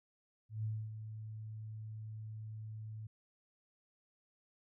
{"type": "tone with ADSR envelope", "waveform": "sine", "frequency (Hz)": 108.9, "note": "A2", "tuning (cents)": -17, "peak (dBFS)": -34, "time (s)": [0.49, 3.07], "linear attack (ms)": 150, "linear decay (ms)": 260, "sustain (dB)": -9, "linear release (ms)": 5, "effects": []}